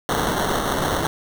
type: noise with sample-and-hold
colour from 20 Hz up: violet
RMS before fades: -22 dBFS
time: 0.09-1.07 s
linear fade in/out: 0 ms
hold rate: 2450 Hz
effects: none